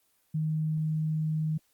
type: tone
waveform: sine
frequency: 156.1 Hz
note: D#3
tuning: 6 cents sharp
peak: -26 dBFS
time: 0.34-1.58 s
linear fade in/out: 10 ms
effects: white hiss -70 dBFS RMS until 1.73 s + Opus 24 kbps